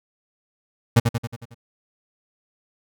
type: tone with echo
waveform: 35% pulse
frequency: 117.1 Hz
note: A#2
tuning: 8 cents sharp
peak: -9 dBFS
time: 0.96-1 s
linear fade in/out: 10 ms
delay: 91 ms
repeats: 6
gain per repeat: -5 dB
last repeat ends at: 1.546 s
effects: none